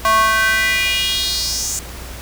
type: tone with high-pass filter sweep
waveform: square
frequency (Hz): 220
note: A3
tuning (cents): 0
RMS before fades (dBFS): -17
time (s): 0.05-1.79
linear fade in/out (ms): 0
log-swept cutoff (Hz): 940 to 7200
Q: 3.8
effects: added 60 Hz sine -32 dBFS peak until 2.21 s + pink hiss -34 dBFS RMS until 2.21 s